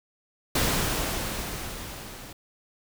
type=noise with level ramp; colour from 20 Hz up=pink; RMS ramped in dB=-23 to -43 dBFS; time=0.55-2.33 s; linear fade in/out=5 ms; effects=none